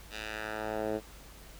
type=tone with band-pass filter sweep; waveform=10% pulse; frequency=108.2 Hz; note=A2; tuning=29 cents flat; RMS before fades=-36 dBFS; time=0.1-1.01 s; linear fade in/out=50 ms; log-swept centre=3500 to 410 Hz; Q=1.2; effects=added 50 Hz sine -51 dBFS peak until 1.59 s + pink hiss -53 dBFS RMS until 1.59 s